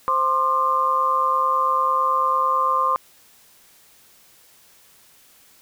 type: tone cluster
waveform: sine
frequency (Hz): 523 / 1051 / 1200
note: C5 / C6 / D6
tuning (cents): -1 / +7 / +37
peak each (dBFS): -28 / -19 / -21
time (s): 0.08-2.96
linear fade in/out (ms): 0
effects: white hiss -53 dBFS RMS until 5.61 s